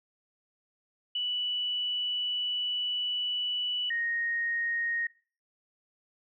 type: tone pair in turn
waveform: sine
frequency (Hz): 2960 / 1864.7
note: F#7 / A#6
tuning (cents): 0 / 0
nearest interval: minor sixth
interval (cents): 800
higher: first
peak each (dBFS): -28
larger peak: neither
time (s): 1.15-3.9 / 3.9-5.07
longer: first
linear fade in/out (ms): 5
effects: noise-tail reverb RT60 0.4 s tail -20 dB re dry